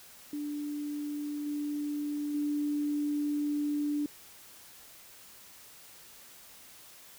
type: tone with level steps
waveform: sine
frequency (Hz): 293.7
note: D4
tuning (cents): 0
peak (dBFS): -33 / -31 / -28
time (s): 0.33-4.06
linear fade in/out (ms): 2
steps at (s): 1.46 / 2.34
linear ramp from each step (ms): 5
effects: white hiss -53 dBFS RMS until 7.18 s